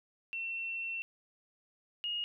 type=tone pair in turn; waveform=sine; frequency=2704 / 2865 Hz; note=E7 / F7; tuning=+43 / +44 cents; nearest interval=minor second; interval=101 cents; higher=second; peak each=-35 / -33 dBFS; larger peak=second; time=0.33-1.02 / 2.04-2.24 s; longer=first; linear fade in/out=0 ms; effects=none